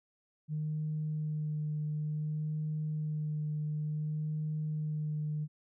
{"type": "tone with vibrato", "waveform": "sine", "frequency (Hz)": 152.6, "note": "D#3", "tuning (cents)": -33, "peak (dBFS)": -31, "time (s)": [0.48, 5.48], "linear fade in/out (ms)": 50, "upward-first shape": "sine", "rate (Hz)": 0.56, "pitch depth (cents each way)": 15, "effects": ["tanh soft clip ceiling -27 dBFS"]}